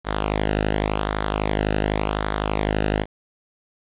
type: tone with flanger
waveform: sawtooth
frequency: 51.9 Hz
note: G#1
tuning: in tune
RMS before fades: -23 dBFS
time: 0.04-3.06 s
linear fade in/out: 50 ms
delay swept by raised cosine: 0.37 to 0.91 ms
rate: 0.89 Hz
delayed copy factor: -0.75
effects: resampled to 8000 Hz + 8-bit